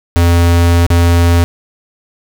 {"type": "tone with dropouts", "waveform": "square", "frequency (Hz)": 85.7, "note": "F2", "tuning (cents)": -32, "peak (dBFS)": -7, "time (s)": [0.16, 1.44], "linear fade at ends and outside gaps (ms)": 0, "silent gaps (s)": [0.865, 0.903], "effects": []}